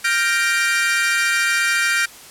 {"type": "chord", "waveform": "40% pulse", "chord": "G minor seventh", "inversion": "third", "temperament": "equal with one note detuned", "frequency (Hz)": [1396.9, 1568, 1864.7, 2359], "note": ["F6", "G6", "Bb6", "D7"], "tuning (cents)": [0, 0, 0, 7], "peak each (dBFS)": -21, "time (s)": [0.04, 2.06], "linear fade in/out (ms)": 10, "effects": ["white hiss -41 dBFS RMS until 2.3 s", "low-pass 12000 Hz 12 dB/octave"]}